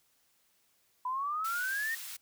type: exponential sweep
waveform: sine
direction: up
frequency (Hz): 987.8 to 1864.7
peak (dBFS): -31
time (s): 1.05-1.95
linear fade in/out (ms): 5
type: high-pass noise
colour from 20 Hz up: white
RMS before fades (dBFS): -43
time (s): 1.44-2.17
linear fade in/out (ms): 10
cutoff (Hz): 1500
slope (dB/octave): 12
effects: white hiss -71 dBFS RMS until 2.21 s